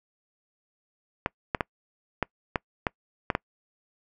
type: clicks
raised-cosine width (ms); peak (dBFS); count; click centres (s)
0.5; -9; 8; 1.261 / 1.548 / 1.608 / 2.227 / 2.558 / 2.868 / 3.302 / 3.351
effects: noise-tail reverb RT60 0.1 s tail -26 dB re dry